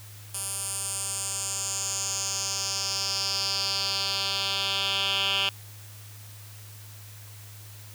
10% pulse tone with band-pass filter sweep, 196 Hz, G3, in tune, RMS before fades -29 dBFS, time 0.34-5.49 s, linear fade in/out 2 ms, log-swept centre 10000 to 3100 Hz, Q 3.5, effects added 104 Hz sine -44 dBFS peak until 7.94 s + white hiss -49 dBFS RMS until 7.94 s

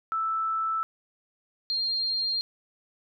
sine tone pair in turn, 1318.5 / 4203 Hz, E6 / C8, 0 / +7 cents, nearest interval octave + minor sixth, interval 2007 cents, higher second, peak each -25 dBFS, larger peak neither, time 0.12-0.83 / 1.7-2.41 s, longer neither, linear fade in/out 0 ms, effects none

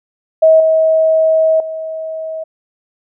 sine tone with level steps, 639 Hz, D#5, 46 cents sharp, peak -4 / -8 / -20 dBFS, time 0.42-2.44 s, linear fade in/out 10 ms, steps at 0.6 / 1.6 s, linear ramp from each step 2 ms, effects none

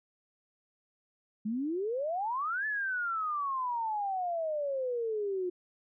sine exponential two-way sweep, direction up then down, 205.3 to 1753 to 353.6 Hz, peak -30 dBFS, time 1.45-5.5 s, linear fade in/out 10 ms, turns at 2.66 s, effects none

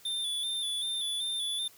square tone with vibrato, 3520 Hz, A7, in tune, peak -31 dBFS, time 0.05-1.68 s, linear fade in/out 5 ms, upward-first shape square, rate 2.6 Hz, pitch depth 35 cents each way, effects white hiss -57 dBFS RMS until 1.77 s

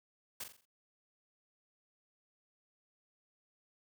white noise with echo, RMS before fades -42 dBFS, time 0.4-0.44 s, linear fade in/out 5 ms, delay 43 ms, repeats 5, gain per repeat -7 dB, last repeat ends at 0.655 s, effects none

